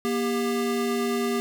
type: tone pair together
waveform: square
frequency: 237.5 / 398.9 Hz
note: A#3 / G4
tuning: +33 / +30 cents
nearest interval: major sixth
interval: 897 cents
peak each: -27 / -27 dBFS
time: 0.05-1.4 s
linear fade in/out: 0 ms
effects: none